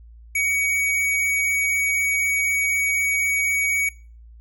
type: tone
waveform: square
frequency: 2252 Hz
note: C#7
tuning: 27 cents sharp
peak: -20 dBFS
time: 0.35-3.89 s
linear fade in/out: 5 ms
effects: noise-tail reverb RT60 0.4 s tail -22 dB re dry + added 57 Hz sine -42 dBFS peak until 4.4 s